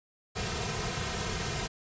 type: noise with comb filter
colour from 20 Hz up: pink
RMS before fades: -33 dBFS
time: 0.35-1.68 s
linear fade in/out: 20 ms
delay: 3.5 ms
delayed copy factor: -1
effects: resampled to 16000 Hz